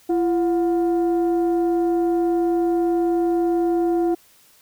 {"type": "tone pair together", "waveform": "sine", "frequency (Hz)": [339.8, 725], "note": ["F4", "F#5"], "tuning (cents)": [-47, -35], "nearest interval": "octave + minor second", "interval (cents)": 1312, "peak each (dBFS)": [-16, -25], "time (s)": [0.09, 4.15], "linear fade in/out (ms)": 10, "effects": ["tanh soft clip ceiling -13 dBFS", "white hiss -54 dBFS RMS until 4.61 s"]}